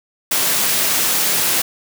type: high-pass noise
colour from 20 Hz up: white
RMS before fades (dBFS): -17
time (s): 0.31-1.62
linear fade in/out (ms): 5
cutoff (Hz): 140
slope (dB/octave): 12
effects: none